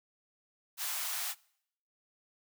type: high-pass noise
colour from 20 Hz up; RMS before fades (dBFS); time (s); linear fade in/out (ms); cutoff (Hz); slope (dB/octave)
white; -36; 0.77-1.35; 50; 660; 48
effects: noise-tail reverb RT60 0.7 s tail -24 dB re dry